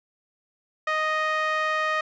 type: tone with band-pass filter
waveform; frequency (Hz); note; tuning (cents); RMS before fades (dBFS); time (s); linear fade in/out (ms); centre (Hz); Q
sawtooth; 622.3; D#5; 0; -25; 0.87-2.01; 5; 1600; 2.1
effects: resampled to 16000 Hz